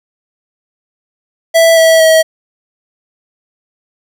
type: tone with pitch steps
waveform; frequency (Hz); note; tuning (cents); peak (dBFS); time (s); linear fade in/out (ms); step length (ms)
square; 659.3 / 650.2 / 641.3; E5 / E5 / E5; 0 / -24 / -48; -5; 1.54-2.23; 20; 230
effects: none